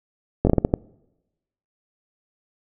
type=slowing click train; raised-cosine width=2 ms; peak=-3 dBFS; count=7; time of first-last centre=0.45-0.739 s; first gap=20 ms; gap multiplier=1.35; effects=noise-tail reverb RT60 1.0 s tail -25 dB re dry